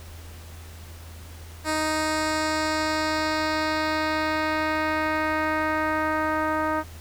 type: tone with low-pass filter sweep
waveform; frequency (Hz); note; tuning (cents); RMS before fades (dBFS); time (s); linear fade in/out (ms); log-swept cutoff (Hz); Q
10% pulse; 311.1; D#4; 0; -25; 1.64-6.84; 50; 9800 to 1300; 1.2
effects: added 82 Hz sine -40 dBFS peak until 7 s + pink hiss -47 dBFS RMS until 7 s